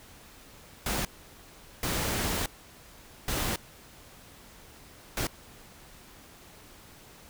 pink noise bursts at uneven times, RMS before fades -30 dBFS, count 4, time 0.86-1.05 / 1.83-2.46 / 3.28-3.56 / 5.17-5.27 s, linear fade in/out 2 ms, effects pink hiss -52 dBFS RMS until 7.29 s

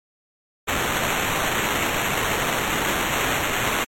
blue noise with sample-and-hold, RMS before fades -23 dBFS, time 0.67-3.85 s, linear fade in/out 20 ms, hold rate 4900 Hz, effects MP3 64 kbps

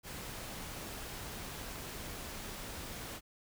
pink noise, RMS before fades -44 dBFS, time 0.03-3.21 s, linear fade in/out 50 ms, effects none

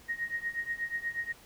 sine tone with tremolo, 1871 Hz, A#6, 6 cents sharp, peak -28 dBFS, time 0.08-1.33 s, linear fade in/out 20 ms, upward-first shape triangle, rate 8.3 Hz, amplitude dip 95%, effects pink hiss -56 dBFS RMS until 1.45 s

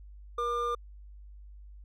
triangle tone pair together, 476.1 / 1198.8 Hz, A#4 / D6, +37 / +35 cents, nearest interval octave + major third, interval 1598 cents, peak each -31 / -28 dBFS, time 0.38-0.75 s, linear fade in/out 5 ms, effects added 50 Hz sine -46 dBFS peak until 1.84 s

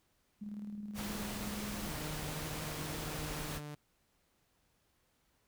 sine tone with tremolo, 207.7 Hz, G#3, in tune, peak -39 dBFS, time 0.41-1.9 s, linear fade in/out 10 ms, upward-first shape square, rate 19 Hz, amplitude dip 40%
pink noise, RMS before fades -42 dBFS, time 0.94-3.61 s, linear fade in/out 50 ms
sawtooth tone with pitch glide, 153 to 148.22 Hz, D#3 to D3, -29 to +16 cents, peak -39 dBFS, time 1.86-3.75 s, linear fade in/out 5 ms, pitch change -55 cents, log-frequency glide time 3.25-3.62 s
effects pink hiss -75 dBFS RMS until 5.47 s

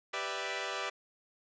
10% pulse chord, E minor seventh, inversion first, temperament equal, 392 / 493.9 / 587.3 / 659.3 Hz, G4 / B4 / D5 / E5, 0 / 0 / 0 / 0 cents, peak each -32 dBFS, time 0.13-0.9 s, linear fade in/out 10 ms, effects resampled to 16000 Hz

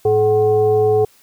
sine tone with frequency modulation, 428.6 Hz, A4, 45 cents flat, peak -11 dBFS, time 0.05-1.05 s, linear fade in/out 5 ms, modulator 320 Hz, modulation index 0.61, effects white hiss -52 dBFS RMS until 1.22 s

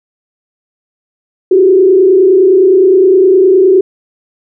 sine tone with frequency modulation, 377.9 Hz, F#4, 37 cents sharp, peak -3 dBFS, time 1.51-3.81 s, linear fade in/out 5 ms, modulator 29.7 Hz, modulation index 0.79, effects none

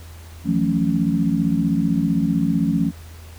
sine chord, F# minor seventh, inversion third, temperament equal with one note detuned, 164.81 / 180.35 / 220 / 277.2 Hz, E3 / F#3 / A3 / C#4, 0 / -44 / 0 / 0 cents, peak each -22 dBFS, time 0.44-2.92 s, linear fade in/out 50 ms, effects added 82 Hz sine -37 dBFS peak until 3.38 s + pink hiss -46 dBFS RMS until 3.38 s

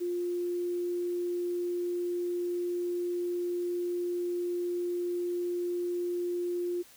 sine tone, 351.8 Hz, F4, 13 cents sharp, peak -29 dBFS, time 0-6.83 s, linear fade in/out 20 ms, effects white hiss -56 dBFS RMS until 6.96 s

